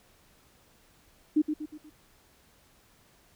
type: tone with echo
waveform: sine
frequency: 304.5 Hz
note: D#4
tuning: 37 cents flat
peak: -19 dBFS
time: 1.36-1.42 s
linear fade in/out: 10 ms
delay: 120 ms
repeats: 4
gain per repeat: -7 dB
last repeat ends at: 1.9 s
effects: pink hiss -62 dBFS RMS until 3.35 s